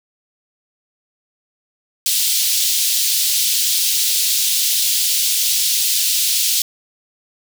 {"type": "high-pass noise", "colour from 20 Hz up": "pink", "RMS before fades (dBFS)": -17, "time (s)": [2.06, 6.62], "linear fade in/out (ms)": 2, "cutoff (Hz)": 3400, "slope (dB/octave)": 24, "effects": []}